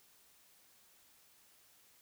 silence, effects white hiss -66 dBFS RMS until 2.01 s

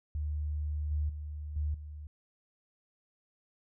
sine tone with level steps, 75 Hz, D2, 37 cents sharp, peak -31 / -28 / -37 / -29 / -41 dBFS, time 0.15-2.07 s, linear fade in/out 0 ms, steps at 0.91 / 1.09 / 1.56 / 1.74 s, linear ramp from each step 5 ms, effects none

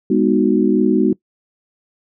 sine chord, G# minor seventh, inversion none, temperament equal with one note detuned, 205.1 / 246.9 / 311.1 / 370 Hz, G#3 / B3 / D#4 / F#4, -21 / 0 / 0 / 0 cents, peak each -17 dBFS, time 0.1-1.13 s, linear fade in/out 5 ms, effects noise-tail reverb RT60 0.1 s tail -21 dB re dry

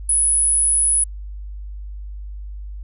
sine tone, 10150 Hz, D#9, 33 cents sharp, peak -12 dBFS, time 0.09-1.04 s, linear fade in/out 5 ms, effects tanh soft clip ceiling -12 dBFS + added 50 Hz sine -29 dBFS peak until 2.83 s

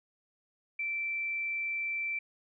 sine tone, 2337 Hz, D7, 9 cents flat, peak -31 dBFS, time 0.79-2.19 s, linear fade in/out 5 ms, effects none

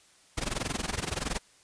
pink noise with amplitude modulation, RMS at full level -29 dBFS, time 0.37-1.39 s, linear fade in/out 10 ms, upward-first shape sine, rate 21.4 Hz, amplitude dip 90%, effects white hiss -60 dBFS RMS until 1.63 s + resampled to 22050 Hz

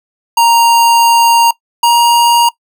square tone pair in turn, 932.3 / 943.1 Hz, A#5 / A#5, 0 / +20 cents, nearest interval unison, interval 20 cents, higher second, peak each -6 dBFS, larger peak neither, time 0.37-1.51 / 1.83-2.49 s, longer first, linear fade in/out 5 ms, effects noise-tail reverb RT60 0.1 s tail -20 dB re dry

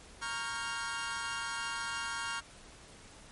sawtooth chord, G half-diminished seventh, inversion first, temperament equal with one note detuned, 932.3 / 1108.7 / 1396.9 / 1599.1 Hz, Bb5 / Db6 / F6 / G6, 0 / 0 / 0 / +34 cents, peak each -38 / -39 / -35 / -38 dBFS, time 0.21-2.41 s, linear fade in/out 20 ms, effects pink hiss -54 dBFS RMS until 3.31 s + MP3 48 kbps

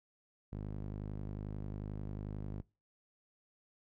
sawtooth tone with band-pass filter, 51.2 Hz, G#1, 24 cents flat, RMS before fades -42 dBFS, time 0.52-2.62 s, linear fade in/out 5 ms, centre 160 Hz, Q 0.69, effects noise-tail reverb RT60 0.3 s tail -24 dB re dry

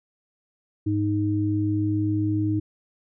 sine tone pair together, 103.83 / 311.1 Hz, G#2 / D#4, 0 / 0 cents, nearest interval octave + perfect fifth, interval 1900 cents, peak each -24 / -23 dBFS, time 0.86-2.6 s, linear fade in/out 10 ms, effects none

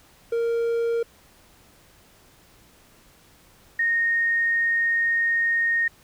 triangle / sine tone pair in turn, 464.8 / 1852.2 Hz, A#4 / A#6, -5 / -12 cents, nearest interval 2 octaves, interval 2393 cents, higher second, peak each -19 dBFS, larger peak neither, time 0.32-1.03 / 3.79-5.88 s, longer second, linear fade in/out 5 ms, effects pink hiss -55 dBFS RMS until 6.03 s

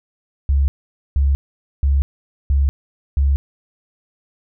sine tone bursts, 69.3 Hz, C#2, in tune, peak -12 dBFS, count 5, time 0.49-3.36 s, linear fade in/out 0 ms, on 190 ms, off 480 ms, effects none

